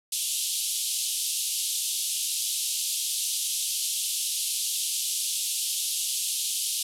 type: band-pass noise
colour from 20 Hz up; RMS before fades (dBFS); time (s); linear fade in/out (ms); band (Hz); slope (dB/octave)
white; -29; 0.12-6.83; 5; 2900 to 12000; 48
effects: none